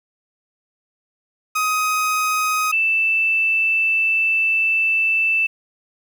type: tone pair in turn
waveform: 30% pulse / sine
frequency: 1257 / 2649 Hz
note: D#6 / E7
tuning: +17 / +8 cents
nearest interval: octave + minor second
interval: 1291 cents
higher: second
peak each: -15 dBFS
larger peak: neither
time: 1.55-2.72 / 2.72-5.47 s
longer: second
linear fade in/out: 10 ms
effects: 8-bit